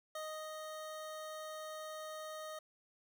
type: tone with ADSR envelope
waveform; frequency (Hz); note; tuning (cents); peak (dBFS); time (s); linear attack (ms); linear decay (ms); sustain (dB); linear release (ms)
25% pulse; 622.3; D#5; 0; -37; 0.15-2.59; 4; 340; -3; 5
effects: none